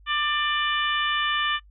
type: harmonic tone with a mistuned harmonic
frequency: 594 Hz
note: D5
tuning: 20 cents sharp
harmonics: 2 / 3 / 4 / 5 / 6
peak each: -26 / -27 / -32 / -28 / -32 dBFS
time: 0.06-1.6 s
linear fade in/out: 50 ms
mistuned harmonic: 6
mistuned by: -17 cents
effects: noise-tail reverb RT60 0.1 s tail -26 dB re dry + added 50 Hz sine -49 dBFS peak until 1.7 s